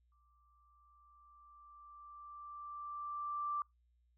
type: tone with exponential growth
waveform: sine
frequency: 1174.7 Hz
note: D6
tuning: in tune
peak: -34 dBFS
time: 0.12-3.62 s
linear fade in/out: 2 ms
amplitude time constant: 760 ms
effects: noise-tail reverb RT60 0.2 s tail -26 dB re dry + added 60 Hz sine -70 dBFS peak until 4.17 s